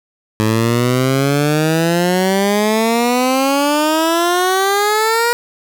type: exponential sweep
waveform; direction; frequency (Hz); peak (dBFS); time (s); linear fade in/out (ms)
15% pulse; up; 107.2 to 480; -6; 0.4-5.33; 0
effects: none